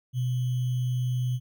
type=tone with sample-and-hold; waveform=sine; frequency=125.3 Hz; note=B2; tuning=25 cents sharp; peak=-24 dBFS; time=0.13-1.4 s; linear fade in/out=50 ms; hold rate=3150 Hz; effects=none